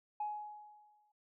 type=tone with exponential decay; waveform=sine; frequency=840 Hz; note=G#5; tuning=19 cents sharp; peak=-33 dBFS; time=0.2-1.12 s; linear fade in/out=5 ms; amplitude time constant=200 ms; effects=tanh soft clip ceiling -30 dBFS